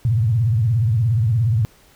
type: tone with vibrato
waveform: sine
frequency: 113.4 Hz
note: A#2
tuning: 47 cents flat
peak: -14 dBFS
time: 0.05-1.65 s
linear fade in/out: 0 ms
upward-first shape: triangle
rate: 17 Hz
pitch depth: 250 cents each way
effects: pink hiss -52 dBFS RMS until 1.95 s